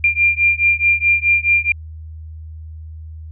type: beating tone pair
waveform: sine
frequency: 2388 / 2392.7 Hz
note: D7 / D7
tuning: +28 / +32 cents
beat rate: 4.7 Hz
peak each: -15 dBFS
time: 0.04-1.72 s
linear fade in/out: 2 ms
effects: added 79 Hz sine -30 dBFS peak until 3.31 s